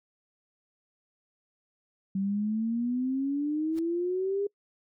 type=exponential sweep; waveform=sine; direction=up; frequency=191.3 to 408.9 Hz; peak=-26 dBFS; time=2.15-4.47 s; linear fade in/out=5 ms
type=noise with exponential growth; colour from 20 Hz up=pink; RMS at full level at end=-44 dBFS; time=3.7-3.79 s; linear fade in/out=2 ms; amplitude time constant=18 ms
effects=noise-tail reverb RT60 0.1 s tail -26 dB re dry